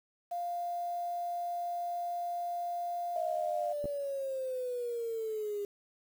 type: tone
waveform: sine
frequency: 698.5 Hz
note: F5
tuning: in tune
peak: -33 dBFS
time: 0.31-3.73 s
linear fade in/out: 10 ms
type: linear sweep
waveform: sine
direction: down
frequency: 646 to 403.6 Hz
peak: -33 dBFS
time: 3.16-5.65 s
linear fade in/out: 2 ms
type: clicks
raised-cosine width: 2 ms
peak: -27 dBFS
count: 2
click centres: 3.843 / 3.856 s
effects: 9-bit